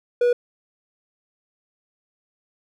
triangle tone, 485.2 Hz, B4, 31 cents flat, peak -13 dBFS, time 0.21-0.33 s, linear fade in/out 5 ms, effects none

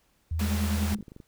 sine tone, 81 Hz, E2, 30 cents flat, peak -26 dBFS, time 0.31-0.94 s, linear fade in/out 5 ms
pink high-pass noise, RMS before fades -37 dBFS, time 0.39-0.95 s, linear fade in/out 5 ms, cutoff 290 Hz, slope 12 dB/octave
sine tone with tremolo, 207.7 Hz, G#3, in tune, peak -25 dBFS, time 0.41-1.01 s, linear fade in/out 2 ms, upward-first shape sine, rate 10 Hz, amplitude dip 80%
clicks, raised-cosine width 3 ms, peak -32 dBFS, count 11, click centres 0.783 / 0.83 / 0.861 / 0.92 / 0.955 / 0.987 / 1.027 / 1.082 / 1.119 / 1.164 / 1.202 s
effects pink hiss -68 dBFS RMS until 1.27 s

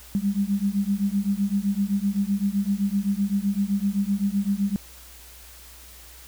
sine beating tone pair, 196 / 203.8 Hz, G3 / G#3, 0 / -32 cents, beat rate 7.8 Hz, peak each -24 dBFS, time 0.15-4.76 s, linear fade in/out 0 ms, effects added 60 Hz sine -48 dBFS peak until 6.27 s + white hiss -47 dBFS RMS until 6.27 s

